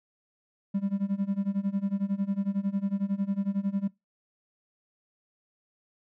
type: tone with tremolo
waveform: triangle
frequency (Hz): 197.7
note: G3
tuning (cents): +15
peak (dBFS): -20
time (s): 0.74-3.88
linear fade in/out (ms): 10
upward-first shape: sine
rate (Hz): 11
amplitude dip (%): 95
effects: noise-tail reverb RT60 0.2 s tail -24 dB re dry + tanh soft clip ceiling -18 dBFS